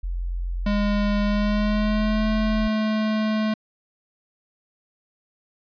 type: tone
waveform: sine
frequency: 43.79 Hz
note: F1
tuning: 5 cents sharp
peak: -24 dBFS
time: 0.03-2.68 s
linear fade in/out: 10 ms
type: tone with pitch glide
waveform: square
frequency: 205.3 to 216.4 Hz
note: G#3 to A3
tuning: -20 to -29 cents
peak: -21 dBFS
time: 0.66-3.54 s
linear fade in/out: 5 ms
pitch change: +91 cents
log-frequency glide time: 1.23-2.28 s
effects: resampled to 11025 Hz